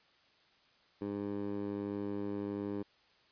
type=tone with band-pass filter; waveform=15% pulse; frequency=101.4 Hz; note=G#2; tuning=41 cents flat; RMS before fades=-38 dBFS; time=1.01-2.83 s; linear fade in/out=10 ms; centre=360 Hz; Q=1.3; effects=white hiss -67 dBFS RMS until 3.31 s + resampled to 11025 Hz